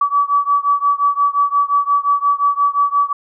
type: beating tone pair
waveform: sine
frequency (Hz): 1143 / 1148.7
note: D6 / D6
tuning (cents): -47 / -39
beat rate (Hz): 5.7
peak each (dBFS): -15 / -16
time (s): 0.01-3.13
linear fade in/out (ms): 5
effects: none